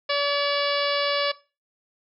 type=harmonic tone; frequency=572 Hz; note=D5; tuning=46 cents flat; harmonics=1 / 2 / 3 / 4 / 5 / 6 / 7 / 8 / 9; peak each=-25 / -28 / -30 / -31 / -32 / -33 / -33 / -34 / -35 dBFS; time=0.09-1.32 s; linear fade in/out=10 ms; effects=noise-tail reverb RT60 0.3 s tail -18 dB re dry